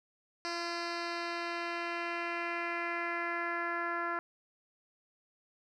10% pulse tone with low-pass filter sweep, 342.2 Hz, F4, 35 cents flat, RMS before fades -36 dBFS, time 0.45-4.19 s, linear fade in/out 0 ms, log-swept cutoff 5000 to 1500 Hz, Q 2.4, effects none

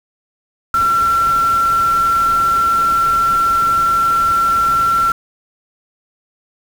sine tone in noise, 1356 Hz, E6, 49 cents sharp, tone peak -11 dBFS, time 0.74-5.12 s, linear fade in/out 2 ms, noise pink, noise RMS -29 dBFS, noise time 0.74-5.12 s, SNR +15 dB, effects none

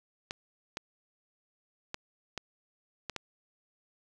clicks, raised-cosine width 0.2 ms, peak -18 dBFS, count 6, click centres 0.309 / 0.771 / 1.944 / 2.377 / 3.097 / 3.163 s, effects none

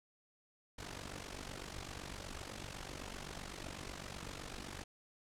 pink noise with amplitude modulation, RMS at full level -43 dBFS, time 0.78-4.84 s, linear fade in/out 10 ms, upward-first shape sine, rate 47.9 Hz, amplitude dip 80%, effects low-pass 8000 Hz 12 dB/octave

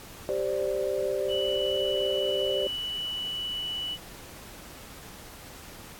sine chord, G suspended fourth, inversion none, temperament just, 392 / 522.7 / 588 Hz, G4 / C5 / D5, 0 / -2 / +2 cents, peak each -30 dBFS, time 0.29-2.67 s, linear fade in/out 0 ms
sine tone, 2960 Hz, F#7, in tune, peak -30 dBFS, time 1.28-3.98 s, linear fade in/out 50 ms
effects pink hiss -46 dBFS RMS until 5.99 s + AAC 64 kbps

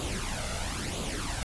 pink noise with flanger, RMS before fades -33 dBFS, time 0-1.43 s, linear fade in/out 0 ms, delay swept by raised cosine 0.27 to 1.47 ms, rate 1 Hz, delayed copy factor +0.6, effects resampled to 24000 Hz

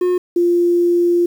triangle / sine tone pair in turn, 360 / 347.7 Hz, F#4 / F4, -47 / -8 cents, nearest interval minor second, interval 61 cents, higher first, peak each -11 dBFS, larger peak neither, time 0.01-0.18 / 0.36-1.26 s, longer second, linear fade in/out 5 ms, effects 7-bit

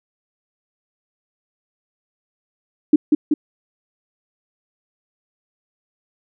sine tone with echo, 300.1 Hz, D4, 38 cents sharp, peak -6 dBFS, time 2.93-2.96 s, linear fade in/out 5 ms, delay 190 ms, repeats 2, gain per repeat -3 dB, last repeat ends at 3.34 s, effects none

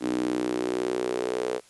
sawtooth tone with high-pass filter sweep, 61.74 Hz, B1, in tune, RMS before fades -28 dBFS, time 0-1.61 s, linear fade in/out 50 ms, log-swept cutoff 290 to 450 Hz, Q 5.4, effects white hiss -56 dBFS RMS until 1.69 s + resampled to 24000 Hz

